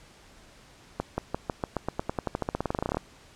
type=accelerating click train; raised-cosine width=1 ms; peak=-13 dBFS; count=26; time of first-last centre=1-2.97 s; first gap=180 ms; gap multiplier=0.92; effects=pink hiss -54 dBFS RMS until 3.35 s + low-pass 8000 Hz 12 dB/octave